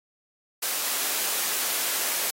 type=high-pass noise; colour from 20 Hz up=white; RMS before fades=-27 dBFS; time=0.62-2.31 s; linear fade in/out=10 ms; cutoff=360 Hz; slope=12 dB/octave; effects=AAC 48 kbps